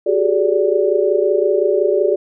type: tone cluster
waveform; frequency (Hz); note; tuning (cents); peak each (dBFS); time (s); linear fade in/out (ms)
sine; 369.9 / 400 / 425.6 / 580; F#4 / G4 / G#4 / D5; 0 / +35 / +42 / -22; -18; 0.06-2.16; 10
effects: none